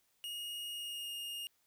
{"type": "tone with pitch glide", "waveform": "45% pulse", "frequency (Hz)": [2866, 2840], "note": ["F7", "F7"], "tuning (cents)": [44, 28], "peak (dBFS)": -40, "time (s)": [0.24, 1.47], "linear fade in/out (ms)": 0, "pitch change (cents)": -16, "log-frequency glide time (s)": [0.71, 1.13], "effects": ["white hiss -75 dBFS RMS until 1.66 s"]}